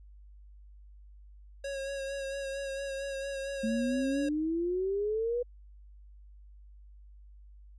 square tone with vibrato, 548 Hz, C#5, 20 cents flat, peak -35 dBFS, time 1.64-4.29 s, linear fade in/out 5 ms, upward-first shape sine, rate 4.4 Hz, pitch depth 27 cents each way
sine exponential sweep, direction up, 220 to 493.9 Hz, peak -28 dBFS, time 3.63-5.43 s, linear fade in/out 10 ms
effects added 50 Hz sine -50 dBFS peak until 7.78 s + resampled to 22050 Hz

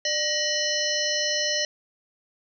harmonic tone with a mistuned harmonic, 596 Hz, D5, 25 cents sharp, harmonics 1 / 3 / 5 / 7 / 9 / 10, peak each -30 / -30 / -30 / -30 / -30 / -30 dBFS, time 0.05-1.65 s, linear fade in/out 2 ms, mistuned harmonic 3, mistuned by +100 cents, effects none

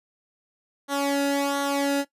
sawtooth tone with flanger, 280.9 Hz, C#4, 23 cents sharp, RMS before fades -24 dBFS, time 0.88-2.05 s, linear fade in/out 50 ms, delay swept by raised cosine 0.4 to 0.92 ms, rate 1.4 Hz, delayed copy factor -0.75, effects noise-tail reverb RT60 0.1 s tail -17 dB re dry + resampled to 32000 Hz

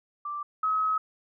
sine tone pair in turn, 1174.7 / 1278 Hz, D6 / D#6, 0 / +46 cents, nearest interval minor second, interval 146 cents, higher second, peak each -31 / -23 dBFS, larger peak second, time 0.25-0.43 / 0.63-0.98 s, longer second, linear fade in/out 5 ms, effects none

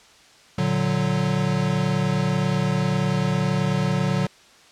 square chord, Bb augmented, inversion none, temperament equal, 116.54 / 146.83 / 185 Hz, Bb2 / D3 / F#3, 0 / 0 / 0 cents, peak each -28 / -24 / -24 dBFS, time 0.58-4.27 s, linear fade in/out 5 ms, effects white hiss -51 dBFS RMS until 4.71 s + low-pass 6000 Hz 12 dB/octave

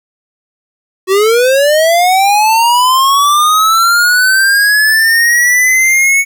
square linear sweep, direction up, 368.9 to 2225 Hz, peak -7 dBFS, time 1.07-6.25 s, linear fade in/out 50 ms, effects 8-bit

